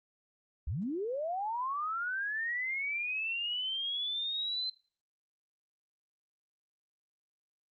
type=linear sweep; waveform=sine; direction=up; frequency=54 to 4100 Hz; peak=-32 dBFS; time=0.67-4.7 s; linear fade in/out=5 ms; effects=noise-tail reverb RT60 0.4 s tail -21 dB re dry + Opus 48 kbps